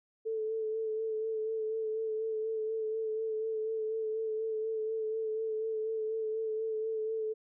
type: tone with vibrato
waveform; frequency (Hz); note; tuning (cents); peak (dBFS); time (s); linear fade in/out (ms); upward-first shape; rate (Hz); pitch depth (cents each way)
sine; 439.7; A4; -1; -31; 0.25-7.34; 20; sine; 4.1; 25
effects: none